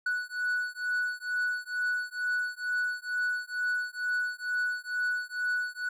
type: beating tone pair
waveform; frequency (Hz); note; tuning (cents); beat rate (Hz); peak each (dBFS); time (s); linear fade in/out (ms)
triangle; 1476 / 1478.2; F#6 / F#6; -5 / -2; 2.2; -30; 0.06-5.89; 5
effects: none